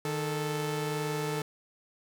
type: tone pair together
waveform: sawtooth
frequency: 153.5 / 438.7 Hz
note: D#3 / A4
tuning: -23 / -5 cents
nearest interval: octave + tritone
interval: 1818 cents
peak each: -29 / -29 dBFS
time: 0.05-1.42 s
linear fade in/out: 2 ms
effects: none